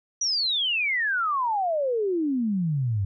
sine exponential sweep, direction down, 5940 to 94 Hz, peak -22 dBFS, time 0.21-3.05 s, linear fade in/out 5 ms, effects none

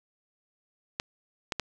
clicks, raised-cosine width 0.2 ms, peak -12 dBFS, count 3, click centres 0.999 / 1.522 / 1.597 s, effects none

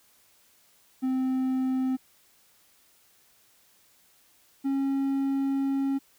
triangle tone pair in turn, 260 / 273 Hz, C4 / C#4, -11 / -26 cents, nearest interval minor second, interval 85 cents, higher second, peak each -22 dBFS, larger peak neither, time 1.02-1.97 / 4.64-5.99 s, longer second, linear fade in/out 20 ms, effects white hiss -62 dBFS RMS until 6.18 s

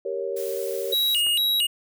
sine chord, G diminished, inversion none, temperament equal, 392 / 466.2 / 554.4 Hz, G4 / Bb4 / Db5, 0 / 0 / 0 cents, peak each -30 dBFS, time 0.05-0.94 s, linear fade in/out 5 ms
blue noise, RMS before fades -38 dBFS, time 0.36-1.22 s, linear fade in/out 10 ms
square tone with vibrato, 3322 Hz, G#7, in tune, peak -20 dBFS, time 0.92-1.67 s, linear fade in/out 10 ms, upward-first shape square, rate 2.2 Hz, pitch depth 260 cents each way
clicks, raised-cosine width 0.5 ms, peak -26 / -33 dBFS, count 2, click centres 1.267 / 1.287 s
effects none

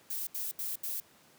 violet noise bursts, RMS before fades -36 dBFS, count 4, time 0.1-1.002 s, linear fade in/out 5 ms, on 170 ms, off 74 ms, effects pink hiss -61 dBFS RMS until 1.38 s + high-pass 150 Hz 12 dB/octave

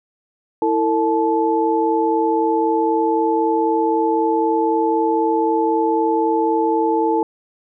sine tone cluster, 328.7 / 452.6 / 868 Hz, E4 / A4 / A5, -5 / +49 / -24 cents, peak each -19 dBFS, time 0.62-7.23 s, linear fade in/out 2 ms, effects none

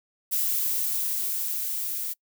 violet noise with level ramp, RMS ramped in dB -25 to -31 dBFS, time 0.31-2.14 s, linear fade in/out 20 ms, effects noise-tail reverb RT60 0.1 s tail -26 dB re dry

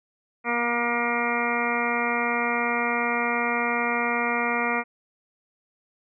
harmonic tone with a mistuned harmonic, 237.3 Hz, A#3, 31 cents sharp, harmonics 1 / 2 / 3 / 4 / 5 / 6 / 8 / 9 / 10, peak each -31 / -31 / -31 / -31 / -31 / -31 / -31 / -31 / -31 dBFS, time 0.44-4.84 s, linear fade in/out 50 ms, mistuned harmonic 1, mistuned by +17 cents, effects none

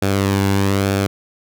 sawtooth tone with flanger, 98.4 Hz, G2, 7 cents sharp, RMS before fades -17 dBFS, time 0.02-1.07 s, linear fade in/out 5 ms, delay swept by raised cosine 1 to 1.62 ms, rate 1.1 Hz, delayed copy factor -0.5, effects none

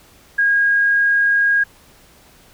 sine tone, 1633 Hz, G#6, 30 cents flat, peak -12 dBFS, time 0.38-1.64 s, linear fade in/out 10 ms, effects pink hiss -49 dBFS RMS until 2.53 s

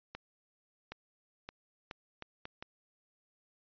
accelerating click train, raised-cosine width 0.3 ms, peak -26 dBFS, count 7, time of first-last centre 0.15-2.625 s, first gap 770 ms, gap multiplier 0.74, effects resampled to 11025 Hz

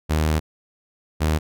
sawtooth tone pair in turn, 77.78 / 77.78 Hz, D#2 / D#2, 0 / 0 cents, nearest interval unison, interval 0 cents, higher neither, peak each -14 dBFS, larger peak neither, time 0.09-0.4 / 1.2-1.39 s, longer first, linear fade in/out 20 ms, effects none

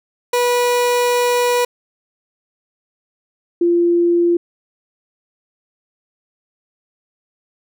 30% pulse / sine tone pair in turn, 487.7 / 344.9 Hz, B4 / F4, -22 / -22 cents, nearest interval tritone, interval 600 cents, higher first, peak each -11 dBFS, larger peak neither, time 0.33-1.65 / 3.61-4.37 s, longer first, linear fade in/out 5 ms, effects none

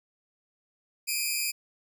10% pulse tone pair together, 2374 / 2513 Hz, D7 / D#7, +18 / +17 cents, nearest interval minor second, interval 99 cents, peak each -21 / -22 dBFS, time 1.07-1.52 s, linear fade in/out 20 ms, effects none

